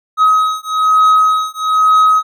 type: beating tone pair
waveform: triangle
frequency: 1268 / 1269.1 Hz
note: D#6 / D#6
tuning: +32 / +34 cents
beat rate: 1.1 Hz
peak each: -10 dBFS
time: 0.17-2.23 s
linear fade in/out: 50 ms
effects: none